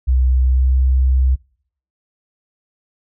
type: tone with pitch glide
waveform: sine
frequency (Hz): 63.9 to 65.02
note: C2 to C2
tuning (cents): -40 to -10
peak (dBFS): -10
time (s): 0.07-1.36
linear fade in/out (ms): 20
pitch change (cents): +30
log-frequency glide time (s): 0.35-0.75
effects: noise-tail reverb RT60 0.6 s tail -26 dB re dry + tanh soft clip ceiling -6 dBFS